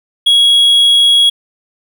triangle tone, 3322 Hz, G#7, in tune, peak -4 dBFS, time 0.26-1.3 s, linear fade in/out 10 ms, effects none

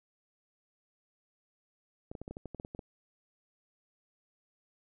clicks, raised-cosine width 2 ms, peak -28 dBFS, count 12, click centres 2.115 / 2.152 / 2.216 / 2.279 / 2.31 / 2.369 / 2.457 / 2.547 / 2.599 / 2.649 / 2.749 / 2.792 s, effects none

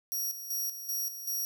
10% pulse tone with tremolo, 5680 Hz, F8, 28 cents sharp, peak -25 dBFS, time 0.12-1.45 s, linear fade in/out 0 ms, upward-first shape square, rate 2.6 Hz, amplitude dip 65%, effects none

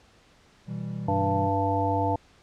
triangle chord, E minor, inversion second, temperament equal with one note detuned, 123.47 / 163.11 / 196 Hz, B2 / E3 / G3, 0 / -18 / 0 cents, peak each -33 dBFS, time 0.66-1.51 s, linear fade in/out 50 ms
harmonic tone, 98 Hz, G2, in tune, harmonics 1 / 3 / 5 / 7 / 9, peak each -28 / -30 / -31 / -29 / -27 dBFS, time 1.08-2.16 s, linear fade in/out 5 ms
effects pink hiss -58 dBFS RMS until 2.42 s + low-pass 6000 Hz 12 dB/octave

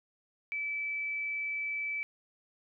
sine tone, 2309 Hz, D7, 30 cents flat, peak -32 dBFS, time 0.52-2.03 s, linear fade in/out 0 ms, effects none

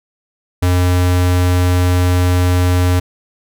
square tone, 90 Hz, F#2, 47 cents flat, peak -11 dBFS, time 0.62-3 s, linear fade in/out 10 ms, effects none

